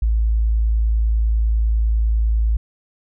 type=tone; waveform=sine; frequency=55 Hz; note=A1; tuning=in tune; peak=-14 dBFS; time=0.02-2.57 s; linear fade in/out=5 ms; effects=none